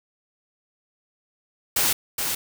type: noise with echo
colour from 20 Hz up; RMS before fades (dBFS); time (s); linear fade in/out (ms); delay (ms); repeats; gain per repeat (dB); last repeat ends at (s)
white; -21; 1.76-1.93; 5; 420; 1; -5; 2.35
effects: none